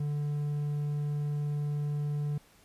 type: tone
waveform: triangle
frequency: 146.83 Hz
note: D3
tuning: in tune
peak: -27 dBFS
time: 0-2.38 s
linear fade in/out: 5 ms
effects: pink hiss -61 dBFS RMS until 2.64 s + resampled to 32000 Hz